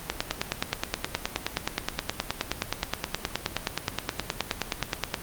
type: click train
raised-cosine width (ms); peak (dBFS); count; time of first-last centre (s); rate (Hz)
0.2; -7; 49; 0.1-5.142; 9.52
effects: pink hiss -40 dBFS RMS until 5.22 s + Opus 32 kbps